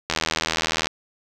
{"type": "click train", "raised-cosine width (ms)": 0.2, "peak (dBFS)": -4, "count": 63, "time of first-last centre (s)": [0.1, 0.87], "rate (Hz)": 80.5, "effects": []}